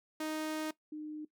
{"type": "tone pair in turn", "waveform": ["sawtooth", "sine"], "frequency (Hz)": [311.1, 304.7], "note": ["D#4", "D#4"], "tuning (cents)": [0, -36], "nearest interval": "unison", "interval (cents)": 36, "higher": "first", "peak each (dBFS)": [-31, -39], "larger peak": "first", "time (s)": [[0.2, 0.71], [0.92, 1.25]], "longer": "first", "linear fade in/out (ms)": 5, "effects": ["noise-tail reverb RT60 0.1 s tail -18 dB re dry"]}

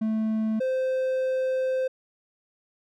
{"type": "tone pair in turn", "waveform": "triangle", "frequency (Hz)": [219.1, 519.6], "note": ["A3", "C5"], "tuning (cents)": [-7, -12], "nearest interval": "octave + minor third", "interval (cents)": 1495, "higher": "second", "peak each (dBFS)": -21, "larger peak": "neither", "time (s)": [[0.01, 0.6], [0.6, 1.88]], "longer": "second", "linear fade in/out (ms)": 10, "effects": []}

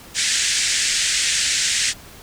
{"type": "band-pass noise", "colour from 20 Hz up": "white", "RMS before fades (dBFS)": -20, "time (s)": [0.14, 1.94], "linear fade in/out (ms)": 50, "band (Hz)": [1600, 8400], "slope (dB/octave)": 48, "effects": ["pink hiss -42 dBFS RMS until 2.22 s"]}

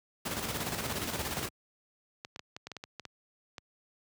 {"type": "noise with tremolo", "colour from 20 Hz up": "pink", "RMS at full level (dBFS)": -33, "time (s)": [0.25, 1.49], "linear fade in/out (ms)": 10, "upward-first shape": "square", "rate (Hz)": 17, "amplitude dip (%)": 45}
{"type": "clicks", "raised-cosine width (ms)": 0.2, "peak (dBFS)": -24, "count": 11, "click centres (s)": [2.249, 2.361, 2.394, 2.565, 2.67, 2.717, 2.767, 2.839, 2.997, 3.053, 3.582]}
{"effects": ["high-pass 80 Hz 12 dB/octave"]}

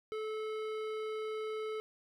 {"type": "tone with hard clipping", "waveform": "sine", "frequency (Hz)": 434.1, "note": "A4", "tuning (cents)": -23, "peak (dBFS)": -38, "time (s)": [0.12, 1.8], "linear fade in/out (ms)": 0, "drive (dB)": 14, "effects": []}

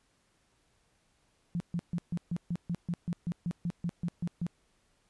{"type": "tone bursts", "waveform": "sine", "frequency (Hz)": 172.1, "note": "F3", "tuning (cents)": -25, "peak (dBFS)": -29, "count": 16, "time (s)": [1.55, 4.466], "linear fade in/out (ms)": 0, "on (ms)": 51, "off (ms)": 140, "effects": ["pink hiss -71 dBFS RMS until 5.09 s", "resampled to 24000 Hz"]}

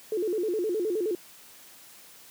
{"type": "tone with vibrato", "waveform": "sine", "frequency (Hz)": 392, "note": "G4", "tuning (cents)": 0, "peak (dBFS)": -25, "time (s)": [0.12, 1.15], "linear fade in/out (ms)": 2, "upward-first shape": "square", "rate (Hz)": 9.6, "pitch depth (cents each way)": 180, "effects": ["white hiss -51 dBFS RMS until 2.3 s", "high-pass 100 Hz 12 dB/octave"]}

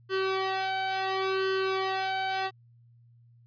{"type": "tone with flanger", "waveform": "sawtooth", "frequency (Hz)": 382.1, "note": "G4", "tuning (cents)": -44, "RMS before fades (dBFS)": -29, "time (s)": [0.09, 2.51], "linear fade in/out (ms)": 50, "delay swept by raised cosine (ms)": [0.66, 1.32], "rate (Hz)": 0.71, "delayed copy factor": 0.85, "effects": ["added 118 Hz sine -55 dBFS peak until 3.46 s", "resampled to 11025 Hz"]}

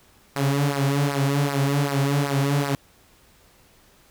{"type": "tone with flanger", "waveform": "sawtooth", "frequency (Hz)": 140.6, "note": "C#3", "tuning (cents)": 25, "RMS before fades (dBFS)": -22, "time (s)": [0.36, 2.75], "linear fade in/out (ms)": 0, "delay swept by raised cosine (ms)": [0.29, 5.89], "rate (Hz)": 2.6, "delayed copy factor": -0.75, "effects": ["pink hiss -56 dBFS RMS until 4.1 s"]}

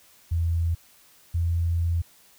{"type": "tone pair in turn", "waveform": "sine", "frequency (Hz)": [83.6, 84.57], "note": ["E2", "E2"], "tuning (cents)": [25, 45], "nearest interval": "unison", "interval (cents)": 20, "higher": "second", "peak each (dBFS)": -21, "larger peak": "neither", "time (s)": [[0.31, 0.75], [1.34, 2.02]], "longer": "second", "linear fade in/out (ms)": 10, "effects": ["white hiss -56 dBFS RMS until 2.38 s"]}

